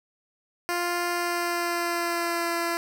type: tone with pitch glide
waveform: 10% pulse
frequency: 349.2 to 339.8 Hz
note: F4 to F4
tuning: 0 to -47 cents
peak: -17 dBFS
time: 0.69-2.77 s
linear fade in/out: 0 ms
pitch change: -47 cents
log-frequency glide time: 1.1-2.51 s
effects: none